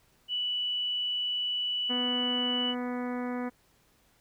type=tone; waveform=sine; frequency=2960 Hz; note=F#7; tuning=in tune; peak=-28 dBFS; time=0.28-2.75 s; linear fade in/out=50 ms
type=harmonic tone; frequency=246.9 Hz; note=B3; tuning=in tune; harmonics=1 / 2 / 3 / 4 / 5 / 6 / 7 / 8 / 9; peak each=-32 / -38 / -42 / -44 / -46 / -48 / -49 / -50 / -51 dBFS; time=1.89-3.5 s; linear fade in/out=20 ms
effects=pink hiss -66 dBFS RMS until 4.2 s